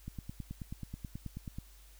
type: click train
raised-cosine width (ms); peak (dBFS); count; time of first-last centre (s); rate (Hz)
5; -28; 15; 0.08-1.585; 9.3
effects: added 50 Hz sine -55 dBFS peak until 1.99 s + white hiss -62 dBFS RMS until 1.99 s

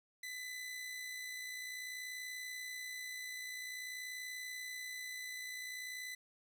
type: tone with amplitude modulation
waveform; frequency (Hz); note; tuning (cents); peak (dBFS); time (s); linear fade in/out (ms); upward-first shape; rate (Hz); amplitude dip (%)
sawtooth; 2004; B6; +25; -38; 0.23-6.15; 5; sine; 60.5; 35
effects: none

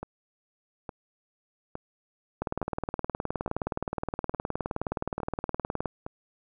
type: two click trains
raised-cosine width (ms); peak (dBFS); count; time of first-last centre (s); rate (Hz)
1; -15 / -21; 67 / 8; 2.42-5.857 / 0.03-6.064; 19.2 / 1.16
effects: none

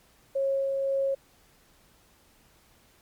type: tone with tremolo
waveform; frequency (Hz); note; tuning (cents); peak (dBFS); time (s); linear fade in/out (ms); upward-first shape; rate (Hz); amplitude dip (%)
sine; 545; C#5; -29; -23; 0.35-1.15; 10; sine; 1.9; 25
effects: pink hiss -61 dBFS RMS until 3.01 s + MP3 96 kbps

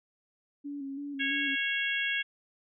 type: tone with vibrato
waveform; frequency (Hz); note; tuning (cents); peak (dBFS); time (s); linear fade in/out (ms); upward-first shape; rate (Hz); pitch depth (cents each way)
sine; 280; C#4; +18; -35; 0.64-1.56; 20; square; 3; 38
type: harmonic tone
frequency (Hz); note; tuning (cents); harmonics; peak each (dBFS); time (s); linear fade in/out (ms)
550; C#5; -14; 3 / 4 / 5 / 6; -32 / -33 / -34 / -35; 1.19-2.23; 20
effects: none

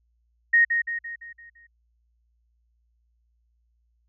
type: tone with echo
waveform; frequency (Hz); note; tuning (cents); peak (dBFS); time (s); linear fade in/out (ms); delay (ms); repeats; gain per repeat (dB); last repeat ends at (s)
sine; 1864.7; A#6; 0; -14; 0.53-0.65; 10; 170; 6; -6; 1.67
effects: added 58 Hz sine -65 dBFS peak until 4.08 s

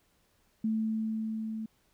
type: tone with level ramp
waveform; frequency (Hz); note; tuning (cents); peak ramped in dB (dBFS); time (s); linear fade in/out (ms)
sine; 220; A3; 0; -26 to -34; 0.64-1.66; 5
effects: pink hiss -70 dBFS RMS until 1.93 s

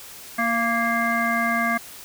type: harmonic tone with a mistuned harmonic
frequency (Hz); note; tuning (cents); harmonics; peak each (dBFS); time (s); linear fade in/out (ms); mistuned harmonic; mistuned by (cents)
233.1; A#3; 0; 1 / 3 / 5 / 7 / 9; -26 / -26 / -26 / -26 / -26; 0.38-1.78; 10; 3; -28
effects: white hiss -41 dBFS RMS until 2.04 s

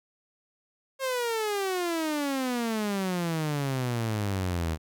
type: exponential sweep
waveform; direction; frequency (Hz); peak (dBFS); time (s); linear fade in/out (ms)
sawtooth; down; 541 to 77.78; -23; 0.99-4.78; 50
effects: none

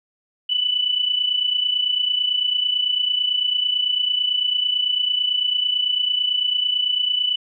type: tone pair together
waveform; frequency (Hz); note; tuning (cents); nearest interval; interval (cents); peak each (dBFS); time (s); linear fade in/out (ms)
sine; 2975 / 3004; F#7 / F#7; +9 / +26; unison; 17; -19 / -24; 0.49-7.36; 10
effects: none

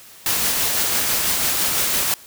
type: noise with tremolo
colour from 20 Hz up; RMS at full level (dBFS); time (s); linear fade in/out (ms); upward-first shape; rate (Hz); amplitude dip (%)
white; -19; 0.26-2.14; 2; sine; 6; 25
effects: white hiss -44 dBFS RMS until 2.26 s

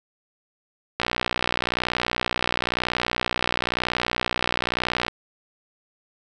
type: click train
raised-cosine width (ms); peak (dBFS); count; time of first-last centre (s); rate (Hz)
0.3; -6; 250; 1-5.082; 61
effects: none

